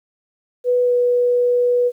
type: tone with pitch glide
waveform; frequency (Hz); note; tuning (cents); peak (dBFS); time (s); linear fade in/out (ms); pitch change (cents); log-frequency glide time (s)
sine; 493.4 to 489.1; B4 to B4; -2 to -17; -13; 0.64-1.92; 50; -15; 0.83-0.93
effects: 9-bit